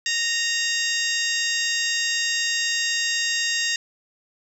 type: harmonic tone with a mistuned harmonic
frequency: 928 Hz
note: A#5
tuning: 8 cents flat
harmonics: 2 / 3 / 4 / 5 / 6 / 7 / 8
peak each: -26 / -28 / -29 / -30 / -31 / -31 / -32 dBFS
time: 0.06-3.76 s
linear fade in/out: 2 ms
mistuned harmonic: 5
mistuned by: +66 cents
effects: 8-bit